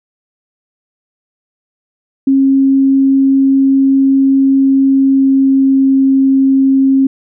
sine tone with pitch glide, 270.5 to 268.8 Hz, C#4 to C4, -42 to +47 cents, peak -6 dBFS, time 2.27-7.07 s, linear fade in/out 5 ms, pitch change -11 cents, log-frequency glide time 4.57-6 s, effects none

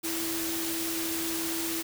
sine tone in noise, 329.6 Hz, E4, in tune, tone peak -33 dBFS, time 0.03-1.83 s, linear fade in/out 20 ms, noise white, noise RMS -33 dBFS, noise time 0.03-1.83 s, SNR -3 dB, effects none

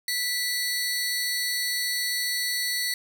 sawtooth tone pair together, 1971 / 4407 Hz, B6 / C#8, -4 / -11 cents, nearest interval octave + major second, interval 1393 cents, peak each -25 dBFS, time 0.08-2.94 s, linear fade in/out 2 ms, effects none

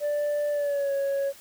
sine tone with pitch glide, 587.3 to 554.3 Hz, D5 to C#5, 0 to 0 cents, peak -21 dBFS, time 0-1.33 s, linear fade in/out 50 ms, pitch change -100 cents, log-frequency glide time 0.51-0.92 s, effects tanh soft clip ceiling -23 dBFS + white hiss -50 dBFS RMS until 1.4 s

